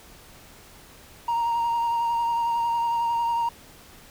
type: tone with vibrato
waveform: triangle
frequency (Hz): 934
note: A#5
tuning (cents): +3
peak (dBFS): -19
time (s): 1.28-3.49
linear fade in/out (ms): 5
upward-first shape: sine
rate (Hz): 11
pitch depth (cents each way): 19
effects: tanh soft clip ceiling -16 dBFS + pink hiss -49 dBFS RMS until 4.1 s